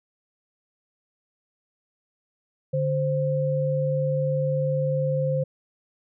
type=tone pair together; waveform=sine; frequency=146 / 523 Hz; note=D3 / C5; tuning=-10 / -1 cents; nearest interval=octave + minor seventh; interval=2209 cents; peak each=-24 dBFS; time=2.73-5.44 s; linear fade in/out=10 ms; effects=none